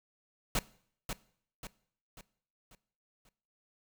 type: noise with echo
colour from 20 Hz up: pink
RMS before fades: -30 dBFS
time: 0.55-0.59 s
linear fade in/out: 2 ms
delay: 540 ms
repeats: 5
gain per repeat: -7 dB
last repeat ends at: 3.29 s
effects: noise-tail reverb RT60 0.6 s tail -20 dB re dry